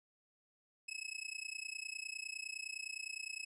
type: tone with amplitude modulation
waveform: sawtooth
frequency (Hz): 2578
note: E7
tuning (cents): -39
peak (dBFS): -35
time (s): 0.88-3.45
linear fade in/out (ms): 10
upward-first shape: sine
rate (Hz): 29.8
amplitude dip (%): 95
effects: resampled to 24000 Hz